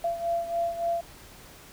sine beating tone pair, 680 / 683.5 Hz, F5 / F5, -46 / -37 cents, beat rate 3.5 Hz, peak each -27 / -32 dBFS, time 0.04-1.01 s, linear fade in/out 5 ms, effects pink hiss -49 dBFS RMS until 1.72 s

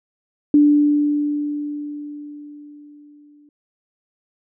sine tone with exponential decay, 293.7 Hz, D4, in tune, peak -8 dBFS, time 0.54-3.49 s, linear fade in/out 2 ms, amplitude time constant 640 ms, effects none

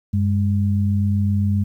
sine tone pair together, 96.4 / 204.1 Hz, G2 / G#3, -28 / -30 cents, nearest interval octave + minor second, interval 1298 cents, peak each -17 / -21 dBFS, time 0.13-1.64 s, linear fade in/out 10 ms, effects 9-bit

